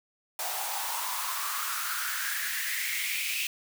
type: noise with high-pass filter sweep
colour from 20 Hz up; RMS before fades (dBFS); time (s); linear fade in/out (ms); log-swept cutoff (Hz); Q
white; -32; 0.39-3.47; 2; 720 to 2600; 6
effects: none